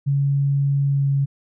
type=tone with pitch glide; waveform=sine; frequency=140 to 138.87 Hz; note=C#3 to C#3; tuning=+18 to +3 cents; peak=-16 dBFS; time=0.06-1.26 s; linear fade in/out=20 ms; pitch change=-15 cents; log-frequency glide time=0.87-1.08 s; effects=none